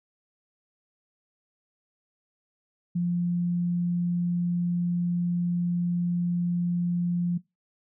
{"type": "tone", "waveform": "sine", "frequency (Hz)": 174.61, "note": "F3", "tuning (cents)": 0, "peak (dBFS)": -23, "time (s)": [2.95, 7.38], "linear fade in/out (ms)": 10, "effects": ["noise-tail reverb RT60 0.2 s tail -20 dB re dry"]}